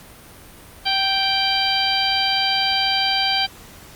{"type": "harmonic tone with a mistuned harmonic", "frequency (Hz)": 784, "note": "G5", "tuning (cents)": 0, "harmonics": [1, 2, 3, 4, 5, 6], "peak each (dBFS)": [-23, -28, -26, -22, -27, -23], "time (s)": [0.85, 3.47], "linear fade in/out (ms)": 20, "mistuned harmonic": 1, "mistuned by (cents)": -16, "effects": ["pink hiss -43 dBFS RMS until 3.95 s", "Opus 48 kbps"]}